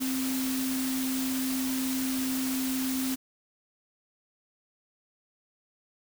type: tone in noise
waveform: sine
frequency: 261.6 Hz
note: C4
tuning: in tune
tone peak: -28 dBFS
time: 0-3.16 s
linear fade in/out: 20 ms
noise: white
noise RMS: -35 dBFS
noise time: 0-3.16 s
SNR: +4 dB
effects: none